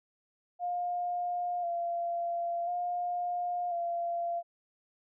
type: tone with vibrato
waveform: sine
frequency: 698 Hz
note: F5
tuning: 1 cent flat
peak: -30 dBFS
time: 0.59-4.43 s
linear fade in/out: 50 ms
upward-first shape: square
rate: 0.48 Hz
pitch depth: 26 cents each way
effects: none